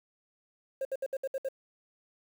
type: tone bursts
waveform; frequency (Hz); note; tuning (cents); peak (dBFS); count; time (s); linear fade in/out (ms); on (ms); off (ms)
sine; 536; C5; +42; -27; 7; 0.81-1.487; 5; 41; 65
effects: tanh soft clip ceiling -29 dBFS + 9-bit